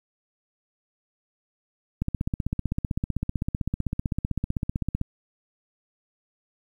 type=click train; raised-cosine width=5 ms; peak=-13 dBFS; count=48; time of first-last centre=2.02-5.014 s; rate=15.7 Hz; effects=9-bit